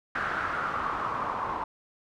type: noise with low-pass filter sweep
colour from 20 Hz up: white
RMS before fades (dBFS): -31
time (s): 0.15-1.64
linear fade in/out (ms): 5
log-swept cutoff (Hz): 1500 to 990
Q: 4.8
effects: none